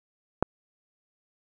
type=click; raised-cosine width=1 ms; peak=-7 dBFS; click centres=0.426 s; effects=none